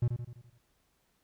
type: tone with echo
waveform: triangle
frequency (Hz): 120.1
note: B2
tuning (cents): -48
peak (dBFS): -22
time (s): 0.02-0.08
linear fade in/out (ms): 5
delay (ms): 84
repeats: 6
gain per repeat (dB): -6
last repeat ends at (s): 0.584
effects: pink hiss -73 dBFS RMS until 1.23 s